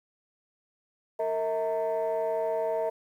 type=tone cluster; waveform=sine; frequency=457.3 / 645 / 916 Hz; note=A#4 / E5 / A#5; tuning=-33 / -38 / -31 cents; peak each=-29 / -27 / -34 dBFS; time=1.19-2.9 s; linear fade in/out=10 ms; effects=tanh soft clip ceiling -21 dBFS + 10-bit